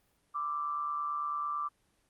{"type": "tone with amplitude modulation", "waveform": "sine", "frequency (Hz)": 1174.7, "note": "D6", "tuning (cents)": 0, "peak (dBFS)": -29, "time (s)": [0.34, 1.69], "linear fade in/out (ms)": 20, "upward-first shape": "sine", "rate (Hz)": 149, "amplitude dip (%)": 55, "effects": ["pink hiss -72 dBFS RMS until 2.09 s", "Opus 24 kbps"]}